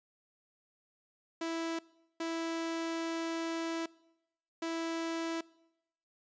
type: tone bursts at uneven times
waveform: sawtooth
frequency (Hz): 329.6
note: E4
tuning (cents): 0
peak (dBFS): -30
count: 3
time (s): 1.41-1.79 / 2.2-3.86 / 4.62-5.41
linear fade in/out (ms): 5
effects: noise-tail reverb RT60 0.9 s tail -23 dB re dry + resampled to 16000 Hz